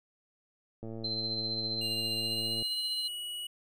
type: click train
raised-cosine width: 2 ms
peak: -29 dBFS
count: 202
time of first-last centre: 0.83-2.625 s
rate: 112 Hz
type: tone with tremolo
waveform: sine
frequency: 4100 Hz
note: C8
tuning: 36 cents flat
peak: -30 dBFS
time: 1.04-3.08 s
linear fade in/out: 5 ms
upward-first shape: triangle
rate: 15 Hz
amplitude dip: 45%
type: tone with pitch glide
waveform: square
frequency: 2813 to 2919 Hz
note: F7 to F#7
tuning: +12 to -24 cents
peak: -37 dBFS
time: 1.81-3.47 s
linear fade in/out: 5 ms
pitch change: +64 cents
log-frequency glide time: 2.19-2.79 s
effects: none